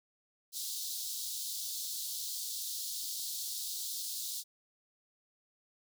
pink high-pass noise, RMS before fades -39 dBFS, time 0.52-4.44 s, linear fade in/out 50 ms, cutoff 3700 Hz, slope 48 dB/octave, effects none

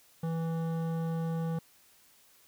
triangle tone with hard clipping, 164.2 Hz, E3, 6 cents flat, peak -32 dBFS, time 0.23-1.59 s, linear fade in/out 5 ms, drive 17 dB, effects white hiss -62 dBFS RMS until 2.47 s

